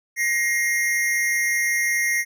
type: tone pair together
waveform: square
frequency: 1891 / 2116 Hz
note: A#6 / C7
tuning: +24 / +19 cents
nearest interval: major second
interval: 195 cents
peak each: -23 dBFS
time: 0.16-2.25 s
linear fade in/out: 50 ms
effects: none